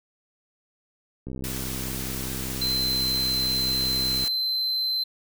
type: click train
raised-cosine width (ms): 3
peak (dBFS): -22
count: 194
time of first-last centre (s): 1.27-4.239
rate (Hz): 65
type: noise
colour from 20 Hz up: white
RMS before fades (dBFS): -34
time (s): 1.44-4.28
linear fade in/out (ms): 0
type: tone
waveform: triangle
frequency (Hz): 4083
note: C8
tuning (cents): -43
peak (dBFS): -22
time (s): 2.61-5.04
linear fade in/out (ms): 10
effects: none